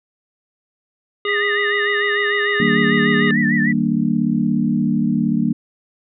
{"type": "harmonic tone", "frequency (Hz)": 409.9, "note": "G#4", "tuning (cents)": -23, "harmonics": [1, 3, 5, 7, 9], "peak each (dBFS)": [-21, -26, -28, -29, -31], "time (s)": [1.25, 3.31], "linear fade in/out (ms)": 2}
{"type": "tone with vibrato", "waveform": "sine", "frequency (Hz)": 1864.7, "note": "A#6", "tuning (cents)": 0, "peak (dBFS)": -18, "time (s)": [1.27, 3.73], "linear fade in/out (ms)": 20, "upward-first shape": "sine", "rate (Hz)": 6.7, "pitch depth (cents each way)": 110}
{"type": "chord", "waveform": "sine", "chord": "Eb major seventh", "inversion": "none", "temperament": "equal with one note detuned", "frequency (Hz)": [159.57, 196, 233.1, 293.7], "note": ["Eb3", "G3", "Bb3", "D4"], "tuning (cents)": [44, 0, 0, 0], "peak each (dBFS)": [-23, -20, -18, -23], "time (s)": [2.6, 5.53], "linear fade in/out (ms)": 2}
{"effects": []}